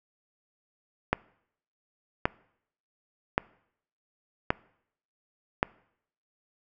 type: click train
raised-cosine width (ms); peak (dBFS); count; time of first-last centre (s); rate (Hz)
0.5; -7; 5; 1.13-5.629; 0.889
effects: noise-tail reverb RT60 0.7 s tail -23 dB re dry